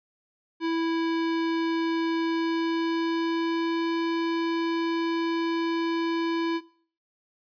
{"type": "tone with pitch glide", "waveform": "square", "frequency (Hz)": [329.6, 332.5], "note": ["E4", "E4"], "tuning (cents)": [0, 15], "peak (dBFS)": -25, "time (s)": [0.6, 6.61], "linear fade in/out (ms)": 50, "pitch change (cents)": 15, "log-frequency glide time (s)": [2.24, 3.91], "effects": ["noise-tail reverb RT60 0.5 s tail -20 dB re dry", "resampled to 11025 Hz"]}